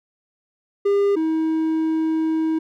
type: tone pair in turn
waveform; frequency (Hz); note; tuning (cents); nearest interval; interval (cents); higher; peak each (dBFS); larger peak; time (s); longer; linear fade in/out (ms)
triangle; 402 / 319.1; G4 / D#4; +44 / +44; major third; 400; first; -13 / -16; first; 0.85-1.16 / 1.16-2.59; second; 10
effects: none